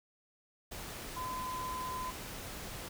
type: tone in noise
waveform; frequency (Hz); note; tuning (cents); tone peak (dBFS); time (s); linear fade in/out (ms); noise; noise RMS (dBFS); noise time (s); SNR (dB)
sine; 1018; C6; -48; -37; 1.16-2.11; 10; pink; -44; 0.71-2.89; +4
effects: none